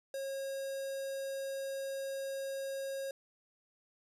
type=tone with notch filter; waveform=square; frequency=543 Hz; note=C#5; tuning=36 cents flat; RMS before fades=-39 dBFS; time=0.14-3.11 s; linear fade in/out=2 ms; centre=2300 Hz; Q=0.98; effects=resampled to 32000 Hz